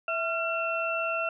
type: tone cluster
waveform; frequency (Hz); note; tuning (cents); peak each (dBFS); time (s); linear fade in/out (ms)
sine; 658 / 1373 / 2699; E5 / F6 / E7; -3 / -30 / +40; -31; 0.08-1.29; 2
effects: none